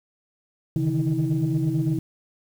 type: tone cluster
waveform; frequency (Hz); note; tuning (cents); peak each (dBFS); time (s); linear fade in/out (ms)
sine; 134.4 / 150.6 / 159.4 / 321.9; C3 / D3 / D#3 / E4; +47 / +44 / +42 / -41; -25; 0.76-1.99; 2
effects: tanh soft clip ceiling -14 dBFS + 8-bit